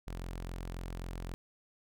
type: tone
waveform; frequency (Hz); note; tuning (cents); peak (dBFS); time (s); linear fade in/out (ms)
sawtooth; 43.75; F1; +4; -35; 0.07-1.34; 0
effects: none